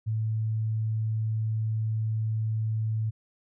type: tone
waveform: sine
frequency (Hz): 110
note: A2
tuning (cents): 0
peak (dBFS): -25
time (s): 0.06-3.11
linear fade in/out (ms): 20
effects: none